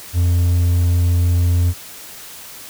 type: tone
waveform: triangle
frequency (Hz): 87.31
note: F2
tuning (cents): 0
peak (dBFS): -10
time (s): 0.13-1.74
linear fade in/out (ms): 50
effects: white hiss -36 dBFS RMS until 2.69 s